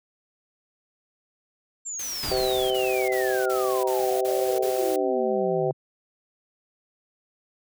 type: exponential sweep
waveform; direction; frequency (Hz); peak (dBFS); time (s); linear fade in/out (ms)
sine; down; 7459 to 140; -30; 1.85-5.73; 20
type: noise bursts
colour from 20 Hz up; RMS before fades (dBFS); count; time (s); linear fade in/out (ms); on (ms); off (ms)
white; -37; 8; 1.99-4.962; 5; 340; 36
type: noise with exponential decay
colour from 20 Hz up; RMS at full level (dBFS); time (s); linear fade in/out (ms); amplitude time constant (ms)
pink; -31; 2.23-3.75; 0; 330
type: harmonic tone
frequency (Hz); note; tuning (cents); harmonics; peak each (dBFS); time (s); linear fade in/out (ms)
128.3; C3; -34; 3 / 4 / 5 / 6; -25 / -27 / -29 / -31; 2.31-5.71; 2
effects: none